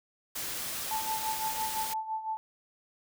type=noise; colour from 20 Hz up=white; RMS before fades=-36 dBFS; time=0.35-1.94 s; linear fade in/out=10 ms
type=tone with tremolo; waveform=sine; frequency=878 Hz; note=A5; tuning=4 cents flat; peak=-29 dBFS; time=0.91-2.37 s; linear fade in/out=0 ms; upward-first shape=sine; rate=5.9 Hz; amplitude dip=70%
effects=none